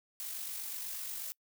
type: noise with amplitude modulation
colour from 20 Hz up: blue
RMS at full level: -39 dBFS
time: 0.2-1.32 s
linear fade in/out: 0 ms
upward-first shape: sine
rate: 48.3 Hz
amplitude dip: 35%
effects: noise-tail reverb RT60 0.1 s tail -26 dB re dry